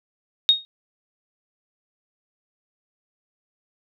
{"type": "tone with exponential decay", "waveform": "sine", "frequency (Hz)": 3729, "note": "A#7", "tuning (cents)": 0, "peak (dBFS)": -8, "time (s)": [0.49, 0.65], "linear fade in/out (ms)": 0, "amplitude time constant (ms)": 34, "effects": []}